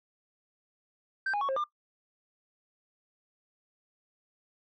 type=tone with pitch steps; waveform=sine; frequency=1561 / 823 / 1113 / 534 / 1198 Hz; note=G6 / G#5 / C#6 / C5 / D6; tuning=-8 / -16 / +7 / +35 / +34 cents; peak=-25 dBFS; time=1.26-1.64 s; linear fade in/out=5 ms; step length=76 ms; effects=noise-tail reverb RT60 0.1 s tail -21 dB re dry + tanh soft clip ceiling -27 dBFS